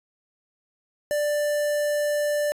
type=tone with notch filter; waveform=square; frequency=590 Hz; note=D5; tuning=8 cents sharp; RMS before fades=-24 dBFS; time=1.11-2.52 s; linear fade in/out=0 ms; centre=3500 Hz; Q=1.1; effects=resampled to 32000 Hz + 10-bit